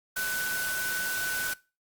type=tone in noise; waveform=sine; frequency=1500 Hz; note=F#6; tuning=23 cents sharp; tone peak=-29 dBFS; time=0.16-1.54 s; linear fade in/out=10 ms; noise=white; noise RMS=-34 dBFS; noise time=0.16-1.54 s; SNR=+2 dB; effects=noise-tail reverb RT60 0.3 s tail -21 dB re dry + Opus 48 kbps